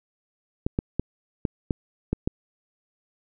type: clicks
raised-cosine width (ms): 3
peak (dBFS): -10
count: 7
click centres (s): 0.665 / 0.789 / 0.996 / 1.452 / 1.708 / 2.13 / 2.275
effects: none